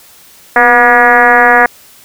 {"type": "tone with frequency modulation", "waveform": "sine", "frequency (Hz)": 1203, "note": "D6", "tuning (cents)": 41, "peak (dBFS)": -3, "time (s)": [0.56, 1.66], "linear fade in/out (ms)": 2, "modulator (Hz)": 238, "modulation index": 3.1, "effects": ["white hiss -40 dBFS RMS until 2.04 s"]}